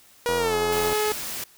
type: tone with pitch glide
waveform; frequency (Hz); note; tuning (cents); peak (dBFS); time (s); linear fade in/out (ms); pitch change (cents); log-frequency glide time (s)
sawtooth; 480 to 425.2; B4 to G#4; -49 to +41; -18; 0.26-1.12; 0; -210; 0.37-0.55
type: click train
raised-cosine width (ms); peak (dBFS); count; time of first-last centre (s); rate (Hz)
1; -17; 57; 0.29-0.929; 87.6
type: noise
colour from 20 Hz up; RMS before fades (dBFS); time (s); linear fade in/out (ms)
white; -32; 0.72-1.44; 5
effects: white hiss -54 dBFS RMS until 1.57 s